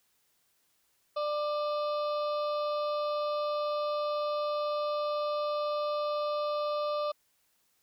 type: harmonic tone with a mistuned harmonic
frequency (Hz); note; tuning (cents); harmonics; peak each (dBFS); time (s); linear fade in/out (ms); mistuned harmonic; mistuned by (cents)
594; D5; +20; 1 / 2 / 4 / 5 / 6 / 7 / 8 / 9; -30 / -34 / -51 / -54 / -48 / -49 / -53 / -57; 1.16-7.12; 10; 4; +120
effects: white hiss -72 dBFS RMS until 7.82 s